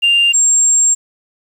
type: tone pair in turn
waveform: sine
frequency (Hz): 2794 / 7459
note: F7 / A#8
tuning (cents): 0 / 0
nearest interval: octave + perfect fourth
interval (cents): 1700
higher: second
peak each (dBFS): -7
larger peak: neither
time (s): 0.02-0.33 / 0.33-0.95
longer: second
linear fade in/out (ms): 20
effects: tanh soft clip ceiling -5 dBFS + 7-bit